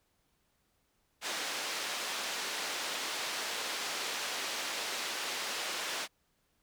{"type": "band-pass noise", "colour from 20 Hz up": "white", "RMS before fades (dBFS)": -37, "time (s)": [1.21, 6.08], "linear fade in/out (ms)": 50, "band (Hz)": [350, 4900], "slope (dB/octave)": 12, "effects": ["pink hiss -75 dBFS RMS until 6.62 s"]}